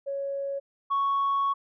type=tone pair in turn; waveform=sine; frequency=555 / 1110 Hz; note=C#5 / C#6; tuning=+2 / +2 cents; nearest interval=octave; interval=1200 cents; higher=second; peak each=-28 / -21 dBFS; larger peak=second; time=0.06-0.6 / 0.9-1.54 s; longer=second; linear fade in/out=20 ms; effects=tanh soft clip ceiling -20 dBFS